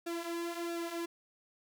sawtooth tone with flanger, 339.8 Hz, F4, 47 cents flat, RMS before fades -38 dBFS, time 0.06-1.06 s, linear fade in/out 10 ms, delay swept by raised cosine 0.95 to 4.55 ms, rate 1.5 Hz, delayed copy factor -0.65, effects none

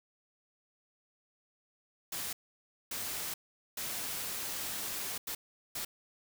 white noise bursts at uneven times, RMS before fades -38 dBFS, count 5, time 2.12-2.33 / 2.91-3.34 / 3.77-5.18 / 5.27-5.35 / 5.75-5.85 s, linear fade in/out 5 ms, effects none

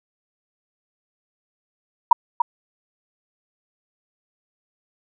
sine tone with echo, 950 Hz, A#5, 33 cents sharp, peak -6 dBFS, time 2.11-2.13 s, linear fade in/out 5 ms, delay 290 ms, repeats 1, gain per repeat -7 dB, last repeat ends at 2.42 s, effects none

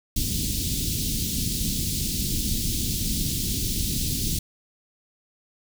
pink band-stop noise, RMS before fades -26 dBFS, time 0.16-4.39 s, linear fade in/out 5 ms, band 280 to 3600 Hz, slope 24 dB/octave, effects none

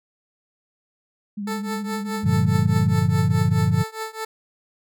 sine tone with vibrato, 203.8 Hz, G#3, 32 cents flat, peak -26 dBFS, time 1.37-2.94 s, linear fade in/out 10 ms, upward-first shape triangle, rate 12 Hz, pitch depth 57 cents each way
15% pulse tone with tremolo, 440.8 Hz, A4, 3 cents sharp, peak -19 dBFS, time 1.47-4.25 s, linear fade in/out 5 ms, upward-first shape triangle, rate 4.8 Hz, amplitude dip 95%
sine chord, G minor seventh, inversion none, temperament equal, 98 / 116.54 / 146.83 / 174.61 Hz, G2 / Bb2 / D3 / F3, 0 / 0 / 0 / 0 cents, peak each -22 dBFS, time 2.23-3.84 s, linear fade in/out 20 ms
effects none

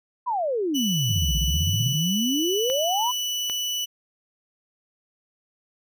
sine exponential two-way sweep, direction down then up, 1035 to 55 to 1035 Hz, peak -22 dBFS, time 0.26-3.12 s, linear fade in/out 20 ms, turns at 1.37 s
30% pulse tone, 2967 Hz, F#7, 4 cents sharp, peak -22 dBFS, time 0.74-3.86 s, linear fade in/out 20 ms
sine tone bursts, 154 Hz, D#3, 17 cents flat, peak -24 dBFS, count 14, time 1.09-1.955 s, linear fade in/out 5 ms, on 33 ms, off 31 ms
clicks, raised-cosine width 0.3 ms, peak -18 dBFS, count 2, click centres 2.7 / 3.498 s
effects none

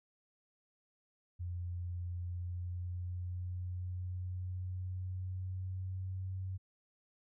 sine tone with pitch glide, 88.2 to 93.99 Hz, F2 to F#2, +18 to +28 cents, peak -37 dBFS, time 1.39-6.58 s, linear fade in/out 20 ms, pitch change +110 cents, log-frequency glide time 2.19-6.32 s, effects none

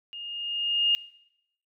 sine tone with level ramp, 2837 Hz, F7, 27 cents sharp, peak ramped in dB -37 to -18 dBFS, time 0.13-0.95 s, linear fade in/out 0 ms, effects noise-tail reverb RT60 0.8 s tail -20 dB re dry

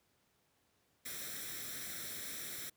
white noise with comb filter, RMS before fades -44 dBFS, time 1.05-2.7 s, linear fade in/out 10 ms, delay 0.53 ms, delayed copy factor +0.7, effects pink hiss -75 dBFS RMS until 2.76 s + high-pass 80 Hz 12 dB/octave

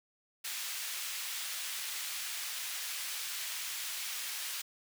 pink high-pass noise, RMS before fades -39 dBFS, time 0.44-4.62 s, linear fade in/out 10 ms, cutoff 2200 Hz, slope 12 dB/octave, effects none

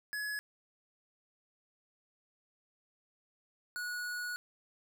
square tone pair in turn, 1692 / 1460.5 Hz, G#6 / F#6, +32 / -23 cents, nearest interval minor third, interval 255 cents, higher first, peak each -36 / -37 dBFS, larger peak first, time 0.13-0.39 / 3.76-4.36 s, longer second, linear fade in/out 0 ms, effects none

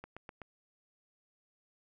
click train, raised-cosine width 0.5 ms, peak -30 dBFS, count 4, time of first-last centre 0.04-0.417 s, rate 7.95 Hz, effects none

